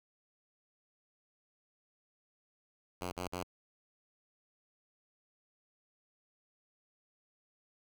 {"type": "tone bursts", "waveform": "5% pulse", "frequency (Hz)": 90, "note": "F#2", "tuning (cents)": -47, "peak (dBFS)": -26, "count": 3, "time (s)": [3.01, 3.434], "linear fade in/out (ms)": 5, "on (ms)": 110, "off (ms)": 47, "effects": []}